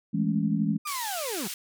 sine chord, A major seventh, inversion second, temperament equal, 164.81 / 207.7 / 220 / 277.2 Hz, E3 / G#3 / A3 / C#4, 0 / 0 / 0 / 0 cents, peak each -28 / -26 / -31 / -31 dBFS, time 0.13-0.78 s, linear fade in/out 20 ms
35% pulse linear sweep, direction down, 1229 to 164.81 Hz, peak -30 dBFS, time 0.85-1.48 s, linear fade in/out 10 ms
white band-pass noise, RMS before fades -36 dBFS, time 0.87-1.54 s, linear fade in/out 2 ms, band 2000 to 13000 Hz, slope 12 dB/octave
effects none

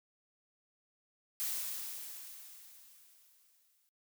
blue noise with exponential decay, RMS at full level -35 dBFS, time 1.4-3.89 s, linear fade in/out 0 ms, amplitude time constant 540 ms, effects noise-tail reverb RT60 0.2 s tail -25 dB re dry

